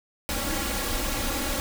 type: noise with comb filter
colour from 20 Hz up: pink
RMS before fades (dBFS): -28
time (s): 0.29-1.6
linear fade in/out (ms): 0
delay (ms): 3.6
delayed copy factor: +1
effects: none